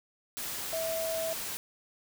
sine tone in noise, 651 Hz, E5, 22 cents flat, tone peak -31 dBFS, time 0.73-1.33 s, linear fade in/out 0 ms, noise white, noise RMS -37 dBFS, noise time 0.37-1.57 s, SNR +3 dB, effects none

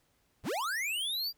square linear sweep, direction up, 30.3 to 4828 Hz, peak -32 dBFS, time 0.43-1.33 s, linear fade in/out 50 ms, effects pink hiss -72 dBFS RMS until 1.37 s

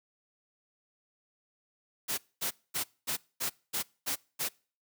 white noise bursts, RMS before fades -32 dBFS, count 8, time 2.08-4.49 s, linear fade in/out 20 ms, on 100 ms, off 230 ms, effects noise-tail reverb RT60 0.4 s tail -25 dB re dry + high-pass 100 Hz 12 dB/octave

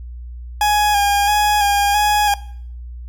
40% pulse tone with vibrato, 823 Hz, G#5, 16 cents flat, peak -12 dBFS, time 0.61-2.34 s, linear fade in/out 2 ms, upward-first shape square, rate 1.5 Hz, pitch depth 26 cents each way, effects noise-tail reverb RT60 0.6 s tail -20 dB re dry + added 60 Hz sine -29 dBFS peak until 3.08 s

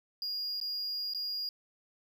triangle tone with dropouts, 4848 Hz, D#8, 46 cents flat, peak -32 dBFS, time 0.22-1.49 s, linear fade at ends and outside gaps 1 ms, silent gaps 0.601-0.613 / 1.136-1.147 s, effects none

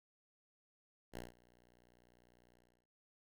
5% pulse tone with ADSR envelope, 60 Hz, B1, 49 cents flat, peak -32 dBFS, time 1.12-2.87 s, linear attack 45 ms, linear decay 160 ms, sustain -24 dB, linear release 340 ms, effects none

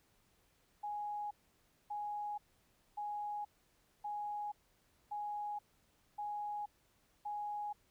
sine tone bursts, 830.6 Hz, G#5, in tune, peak -38 dBFS, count 7, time 0.83-7.73 s, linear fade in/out 10 ms, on 480 ms, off 590 ms, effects pink hiss -73 dBFS RMS until 7.9 s

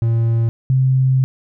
triangle / sine tone pair in turn, 115 / 131.13 Hz, A#2 / C3, -23 / +4 cents, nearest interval major second, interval 227 cents, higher second, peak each -11 dBFS, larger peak neither, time 0.02-0.49 / 0.7-1.24 s, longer second, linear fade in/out 0 ms, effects none

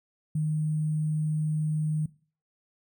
sine tone with sample-and-hold, 154.4 Hz, D#3, 13 cents flat, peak -24 dBFS, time 0.35-2.06 s, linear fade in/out 5 ms, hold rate 8820 Hz, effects noise-tail reverb RT60 0.4 s tail -20 dB re dry

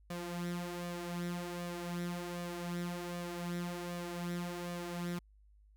sawtooth tone with flanger, 174.61 Hz, F3, in tune, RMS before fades -40 dBFS, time 0.1-5.19 s, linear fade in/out 5 ms, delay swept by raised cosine 1.7 to 5.2 ms, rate 1.3 Hz, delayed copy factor +0.6, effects added 51 Hz sine -60 dBFS peak until 5.76 s

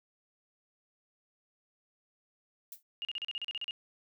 violet noise with exponential decay, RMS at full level -40 dBFS, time 2.72-2.83 s, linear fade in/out 2 ms, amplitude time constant 22 ms
sine tone bursts, 2845 Hz, F7, 31 cents sharp, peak -34 dBFS, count 11, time 3.02-3.709 s, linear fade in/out 0 ms, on 29 ms, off 37 ms
effects none

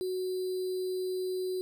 sine tone with sample-and-hold, 370 Hz, F#4, in tune, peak -30 dBFS, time 0.01-1.61 s, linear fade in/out 0 ms, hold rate 4410 Hz, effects none

